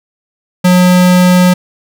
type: tone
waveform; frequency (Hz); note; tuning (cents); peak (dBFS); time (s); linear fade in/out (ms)
square; 180.7; F#3; -41; -5; 0.64-1.54; 10
effects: none